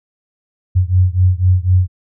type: beating tone pair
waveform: sine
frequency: 90 / 94 Hz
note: F#2 / F#2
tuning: -47 / +28 cents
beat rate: 4 Hz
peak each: -12 / -13 dBFS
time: 0.75-1.88 s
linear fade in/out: 20 ms
effects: none